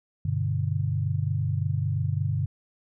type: chord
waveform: sine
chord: G major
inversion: none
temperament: equal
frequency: 98 / 123.47 / 146.83 Hz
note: G2 / B2 / D3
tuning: 0 / 0 / 0 cents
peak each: -27 / -29 / -28 dBFS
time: 0.25-2.46 s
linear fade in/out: 5 ms
effects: none